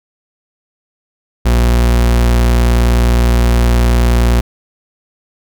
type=tone; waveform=40% pulse; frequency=59.3 Hz; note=A#1; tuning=30 cents sharp; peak=-7 dBFS; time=1.45-4.41 s; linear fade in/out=10 ms; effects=none